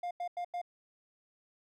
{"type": "tone bursts", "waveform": "triangle", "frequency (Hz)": 705, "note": "F5", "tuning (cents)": 16, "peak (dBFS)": -32, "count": 4, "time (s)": [0.03, 0.616], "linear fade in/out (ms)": 5, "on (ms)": 79, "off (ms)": 90, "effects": []}